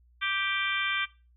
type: harmonic tone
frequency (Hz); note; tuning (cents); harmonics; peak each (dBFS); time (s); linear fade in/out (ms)
392; G4; 0; 3 / 4 / 5 / 6 / 7 / 8 / 9; -35 / -32 / -36 / -32 / -43 / -35 / -37; 0.21-1.06; 20
effects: noise-tail reverb RT60 0.3 s tail -18 dB re dry + added 60 Hz sine -58 dBFS peak until 1.36 s